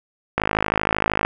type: click train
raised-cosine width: 0.5 ms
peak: -3 dBFS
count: 47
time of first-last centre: 0.38-1.25 s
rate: 52.9 Hz
effects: none